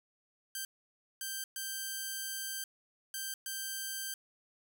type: tone bursts at uneven times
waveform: 5% pulse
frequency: 1568 Hz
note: G6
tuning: in tune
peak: -26 dBFS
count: 5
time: 0.55-0.65 / 1.21-1.44 / 1.56-2.64 / 3.14-3.34 / 3.46-4.14 s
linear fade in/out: 2 ms
effects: none